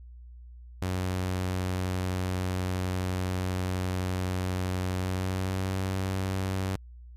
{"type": "tone with pitch glide", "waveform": "sawtooth", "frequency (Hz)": [92.1, 94.91], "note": ["F#2", "F#2"], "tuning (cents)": [-7, 45], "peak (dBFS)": -24, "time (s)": [0.82, 6.76], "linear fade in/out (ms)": 0, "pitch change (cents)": 52, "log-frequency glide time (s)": [4.94, 5.7], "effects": ["added 60 Hz sine -44 dBFS peak until 7.16 s", "resampled to 32000 Hz"]}